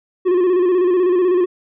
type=tone with vibrato; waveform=triangle; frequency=361.3 Hz; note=F#4; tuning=41 cents flat; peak=-10 dBFS; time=0.25-1.46 s; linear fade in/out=20 ms; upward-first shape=square; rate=16 Hz; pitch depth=51 cents each way; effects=resampled to 8000 Hz